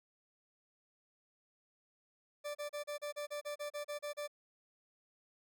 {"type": "tone bursts", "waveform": "40% pulse", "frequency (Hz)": 587.3, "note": "D5", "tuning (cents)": 0, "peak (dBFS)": -38, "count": 13, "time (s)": [2.44, 4.278], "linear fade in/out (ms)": 20, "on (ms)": 110, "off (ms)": 34, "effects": []}